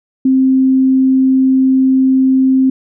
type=tone; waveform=sine; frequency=262.9 Hz; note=C4; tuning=8 cents sharp; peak=-7 dBFS; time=0.25-2.7 s; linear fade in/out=5 ms; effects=none